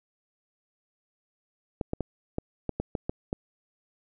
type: clicks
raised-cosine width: 2 ms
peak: -15 dBFS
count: 9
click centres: 1.812 / 1.934 / 2.007 / 2.384 / 2.693 / 2.8 / 2.952 / 3.095 / 3.329 s
effects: none